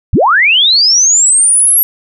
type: linear sweep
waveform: sine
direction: up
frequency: 34.65 to 11630 Hz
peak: -5 dBFS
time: 0.13-1.83 s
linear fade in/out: 0 ms
effects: none